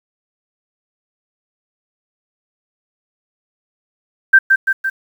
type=tone with echo; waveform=sine; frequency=1568 Hz; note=G6; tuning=in tune; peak=-3 dBFS; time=4.33-4.39 s; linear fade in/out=10 ms; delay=170 ms; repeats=3; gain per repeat=-4 dB; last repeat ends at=4.9 s; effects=7-bit